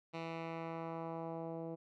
10% pulse tone with low-pass filter sweep, 164.6 Hz, E3, 2 cents flat, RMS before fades -43 dBFS, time 0.13-1.76 s, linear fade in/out 20 ms, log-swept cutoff 3400 to 500 Hz, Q 1.2, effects none

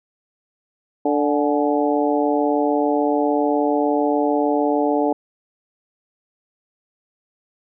harmonic tone with a mistuned harmonic, 146.83 Hz, D3, in tune, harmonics 2 / 3 / 4 / 5 / 6, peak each -20 / -22 / -23 / -24 / -25 dBFS, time 1.05-5.13 s, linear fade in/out 5 ms, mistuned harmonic 6, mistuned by -61 cents, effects none

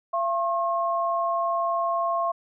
sine tone pair together, 680.4 / 1078 Hz, F5 / C#6, -45 / -49 cents, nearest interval minor sixth, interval 796 cents, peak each -25 dBFS, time 0.13-2.32 s, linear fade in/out 10 ms, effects none

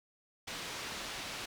white low-pass noise, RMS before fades -42 dBFS, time 0.47-1.46 s, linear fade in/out 10 ms, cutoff 4400 Hz, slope 12 dB/octave, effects none

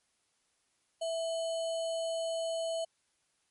sine tone with sample-and-hold, 659.3 Hz, E5, in tune, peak -31 dBFS, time 1.01-2.85 s, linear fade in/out 10 ms, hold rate 3675 Hz, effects white hiss -75 dBFS RMS until 3.5 s + MP3 48 kbps

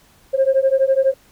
sine beating tone pair, 529 / 541 Hz, C5 / C#5, +19 / -42 cents, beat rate 12 Hz, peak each -15 dBFS, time 0.33-1.14 s, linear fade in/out 20 ms, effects tanh soft clip ceiling -7 dBFS + pink hiss -53 dBFS RMS until 1.31 s

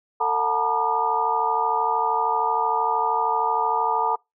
sine tone cluster, 449.2 / 727 / 883 / 956 / 1209 Hz, A4 / F#5 / A5 / A#5 / D6, +36 / -31 / +6 / +43 / +50 cents, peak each -29 / -29 / -24 / -23 / -27 dBFS, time 0.2-4.16 s, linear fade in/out 10 ms, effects noise-tail reverb RT60 0.2 s tail -25 dB re dry

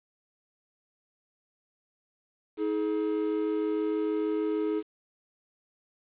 triangle tone pair together, 317.4 / 423.9 Hz, D#4 / G#4, +35 / +35 cents, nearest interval perfect fourth, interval 500 cents, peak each -27 dBFS, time 2.57-4.83 s, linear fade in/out 50 ms, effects resampled to 8000 Hz + 9-bit

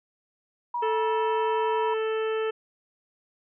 sine tone with vibrato, 959 Hz, A#5, 49 cents sharp, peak -26 dBFS, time 0.74-1.94 s, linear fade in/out 5 ms, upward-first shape triangle, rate 11 Hz, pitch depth 11 cents each way
harmonic tone, 440 Hz, A4, in tune, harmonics 1 / 2 / 3 / 4 / 5 / 6 / 7, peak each -25 / -40 / -36 / -40 / -48 / -41 / -44 dBFS, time 0.82-2.51 s, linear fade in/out 10 ms
effects none

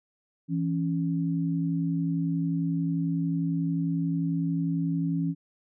sine tone pair together, 166.02 / 277.2 Hz, E3 / C#4, +13 / 0 cents, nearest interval major sixth, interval 887 cents, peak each -26 / -29 dBFS, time 0.48-5.35 s, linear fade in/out 50 ms, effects none

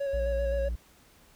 triangle tone with vibrato, 554.4 Hz, C#5, in tune, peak -26 dBFS, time 0-0.69 s, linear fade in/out 10 ms, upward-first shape square, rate 7.7 Hz, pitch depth 19 cents each way
triangle tone, 58.27 Hz, A#1, in tune, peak -27 dBFS, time 0.13-0.76 s, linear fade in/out 10 ms
effects pink hiss -59 dBFS RMS until 1.35 s

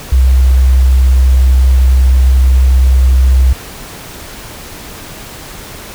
sine tone, 64.5 Hz, C2, 24 cents flat, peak -4 dBFS, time 0.12-3.53 s, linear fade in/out 5 ms, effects pink hiss -29 dBFS RMS until 5.94 s

